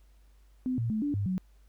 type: tone with pitch steps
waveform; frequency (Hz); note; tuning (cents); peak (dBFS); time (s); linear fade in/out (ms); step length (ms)
sine; 255.1 / 115.8 / 216.8 / 289.6 / 100.7 / 185.5; C4 / A#2 / A3 / D4 / G2 / F#3; -44 / -11 / -25 / -24 / +47 / +5; -27; 0.66-1.38; 0; 120
effects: added 50 Hz sine -56 dBFS peak until 1.68 s + pink hiss -71 dBFS RMS until 1.68 s